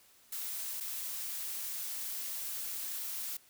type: noise with dropouts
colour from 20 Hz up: blue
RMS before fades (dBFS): -39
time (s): 0.32-3.37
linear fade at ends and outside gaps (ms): 5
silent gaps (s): 0.802-0.806
effects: white hiss -63 dBFS RMS until 3.49 s